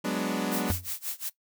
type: chord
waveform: sawtooth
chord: G# half-diminished seventh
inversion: third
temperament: equal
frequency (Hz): 185 / 207.7 / 246.9 / 293.7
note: F#3 / G#3 / B3 / D4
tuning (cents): 0 / 0 / 0 / 0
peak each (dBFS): -29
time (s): 0.04-0.72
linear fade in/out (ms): 10
type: noise with tremolo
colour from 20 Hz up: blue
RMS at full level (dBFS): -32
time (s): 0.51-1.3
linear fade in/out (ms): 20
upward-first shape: sine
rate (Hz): 5.6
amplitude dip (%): 95
type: tone with exponential decay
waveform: triangle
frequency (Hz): 89.1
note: F2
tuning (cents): +35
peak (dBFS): -22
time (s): 0.7-0.94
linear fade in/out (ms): 0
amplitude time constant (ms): 51
effects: noise-tail reverb RT60 0.1 s tail -18 dB re dry